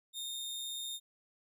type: tone with amplitude modulation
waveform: sawtooth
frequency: 3662 Hz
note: A#7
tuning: 32 cents flat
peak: -34 dBFS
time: 0.13-1 s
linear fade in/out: 50 ms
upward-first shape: sine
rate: 136 Hz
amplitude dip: 30%
effects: none